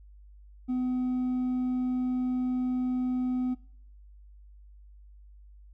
sine tone with hard clipping, 252.6 Hz, B3, 39 cents sharp, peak -27 dBFS, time 0.68-3.55 s, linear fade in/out 20 ms, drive 2 dB, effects noise-tail reverb RT60 0.6 s tail -22 dB re dry + added 50 Hz sine -49 dBFS peak until 5.73 s

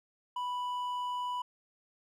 sine tone with hard clipping, 987.8 Hz, B5, in tune, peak -34 dBFS, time 0.36-1.42 s, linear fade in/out 5 ms, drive 5 dB, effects none

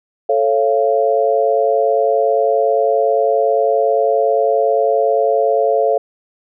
sine chord, A augmented, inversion none, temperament just, 440 / 550 / 687.5 Hz, A4 / C#5 / E#5, 0 / -14 / -27 cents, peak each -16 dBFS, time 0.29-5.98 s, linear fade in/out 5 ms, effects none

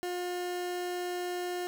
30% pulse tone, 356.8 Hz, F4, 37 cents sharp, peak -30 dBFS, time 0.03-1.67 s, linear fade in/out 0 ms, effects none

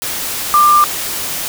sine tone in noise, 1191 Hz, D6, 24 cents sharp, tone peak -6 dBFS, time 0.54-0.84 s, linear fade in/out 0 ms, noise white, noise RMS -21 dBFS, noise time 0.02-1.48 s, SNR +12 dB, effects none

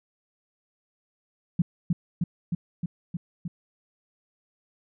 sine tone with echo, 172.1 Hz, F3, 25 cents flat, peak -17 dBFS, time 1.59-1.62 s, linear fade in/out 5 ms, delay 310 ms, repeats 6, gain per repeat -2 dB, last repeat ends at 3.48 s, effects none

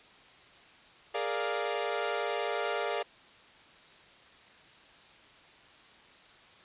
sawtooth chord, Bb dominant seventh, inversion third, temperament equal, 415.3 / 466.2 / 587.3 / 698.5 Hz, Ab4 / Bb4 / D5 / F5, 0 / 0 / 0 / 0 cents, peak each -32 dBFS, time 1.14-3.03 s, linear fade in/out 10 ms, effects white hiss -56 dBFS RMS until 6.64 s + resampled to 8000 Hz

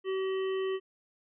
harmonic tone, 381.2 Hz, G4, 48 cents flat, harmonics 1 / 3 / 5 / 7 / 8, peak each -29 / -43 / -45 / -50 / -47 dBFS, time 0.04-0.8 s, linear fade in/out 50 ms, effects none

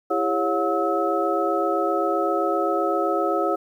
sine tone cluster, 333.1 / 400.8 / 552 / 718 / 1293 Hz, E4 / G4 / C#5 / F5 / E6, +18 / +38 / -7 / +48 / -34 cents, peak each -26 dBFS, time 0.1-3.56 s, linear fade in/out 10 ms, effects 9-bit

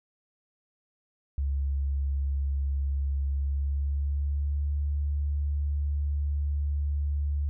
sine tone with pitch glide, 69.3 to 72.33 Hz, C#2 to D2, 0 to -26 cents, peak -25 dBFS, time 1.38-7.49 s, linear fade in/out 0 ms, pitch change +74 cents, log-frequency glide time 3.29-4.72 s, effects none

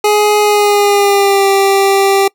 25% pulse tone with pitch glide, 418.5 to 392.7 Hz, G#4 to G4, +13 to +3 cents, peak -4 dBFS, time 0.04-2.28 s, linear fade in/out 5 ms, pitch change -110 cents, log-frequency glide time 0.4-1.48 s, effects noise-tail reverb RT60 0.1 s tail -24 dB re dry

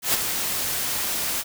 white noise with ADSR envelope, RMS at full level -19 dBFS, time 0.02-1.44 s, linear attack 120 ms, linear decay 18 ms, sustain -7 dB, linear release 41 ms, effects none

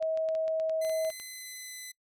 sine tone, 640 Hz, D#5, 49 cents sharp, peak -27 dBFS, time 0-1.11 s, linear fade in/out 20 ms
clicks, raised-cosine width 0.2 ms, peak -30 dBFS, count 12, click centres 0.026 / 0.174 / 0.288 / 0.351 / 0.48 / 0.599 / 0.696 / 0.849 / 0.896 / 1.049 / 1.102 / 1.199 s
10% pulse tone with pitch glide, 2037 to 2014 Hz, C7 to B6, -47 to +33 cents, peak -32 dBFS, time 0.81-1.92 s, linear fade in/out 10 ms, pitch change -20 cents, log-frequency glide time 1.2-1.76 s
effects noise-tail reverb RT60 0.1 s tail -23 dB re dry

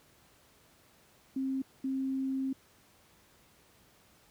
sine tone bursts at uneven times, 266.3 Hz, C4, 31 cents sharp, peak -30 dBFS, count 2, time 1.36-1.62 / 1.84-2.53 s, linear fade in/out 5 ms, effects pink hiss -63 dBFS RMS until 4.3 s + high-pass 60 Hz 12 dB/octave

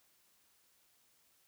silence, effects white hiss -71 dBFS RMS until 1.47 s

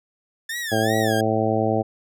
sawtooth tone with vibrato, 1760 Hz, A6, in tune, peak -23 dBFS, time 0.49-1.21 s, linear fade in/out 5 ms, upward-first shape sine, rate 2.6 Hz, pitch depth 160 cents each way
harmonic tone, 110 Hz, A2, in tune, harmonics 1 / 2 / 3 / 4 / 5 / 6 / 7, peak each -26 / -26 / -26 / -26 / -26 / -26 / -26 dBFS, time 0.71-1.83 s, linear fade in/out 20 ms
effects none

